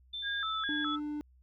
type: tone with pitch glide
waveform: sine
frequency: 3549 to 3414 Hz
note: A7 to G#7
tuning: +14 to +47 cents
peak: -36 dBFS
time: 0.13-0.96 s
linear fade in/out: 10 ms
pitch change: -67 cents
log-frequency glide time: 0.5-0.68 s
type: tone with vibrato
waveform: sine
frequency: 1460 Hz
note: F#6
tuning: 24 cents flat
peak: -33 dBFS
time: 0.22-1 s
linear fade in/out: 50 ms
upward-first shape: square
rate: 2.4 Hz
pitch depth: 190 cents each way
type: tone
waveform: triangle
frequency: 297.4 Hz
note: D4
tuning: 22 cents sharp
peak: -32 dBFS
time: 0.69-1.21 s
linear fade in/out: 0 ms
effects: added 63 Hz sine -59 dBFS peak until 1.42 s